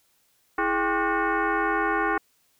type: tone with frequency modulation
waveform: sine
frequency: 329.6 Hz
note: E4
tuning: in tune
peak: -21 dBFS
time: 0.58-2.18 s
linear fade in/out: 5 ms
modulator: 374 Hz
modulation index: 4
effects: white hiss -66 dBFS RMS until 2.59 s